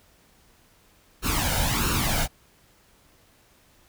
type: noise with flanger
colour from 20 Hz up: pink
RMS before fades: -24 dBFS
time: 1.22-2.28 s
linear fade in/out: 50 ms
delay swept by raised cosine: 0.72 to 1.36 ms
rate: 1.5 Hz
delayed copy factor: +0.7
effects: pink hiss -59 dBFS RMS until 3.88 s